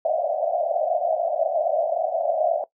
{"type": "band-pass noise", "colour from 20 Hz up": "pink", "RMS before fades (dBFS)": -23, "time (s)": [0.05, 2.64], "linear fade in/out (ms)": 2, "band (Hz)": [590, 720], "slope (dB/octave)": 96, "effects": ["noise-tail reverb RT60 0.1 s tail -18 dB re dry"]}